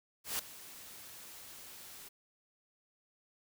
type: noise with ADSR envelope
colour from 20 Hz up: white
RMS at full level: -34 dBFS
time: 0.24-2.09 s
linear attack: 150 ms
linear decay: 6 ms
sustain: -17 dB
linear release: 12 ms
effects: none